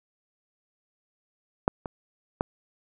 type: clicks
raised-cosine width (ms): 1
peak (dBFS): -6 / -19 / -10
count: 3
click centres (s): 1.679 / 1.858 / 2.409
effects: none